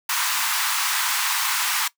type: high-pass noise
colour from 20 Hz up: pink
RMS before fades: -23 dBFS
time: 0.09-1.88 s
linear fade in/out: 5 ms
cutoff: 900 Hz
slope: 48 dB/octave
effects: noise-tail reverb RT60 0.1 s tail -19 dB re dry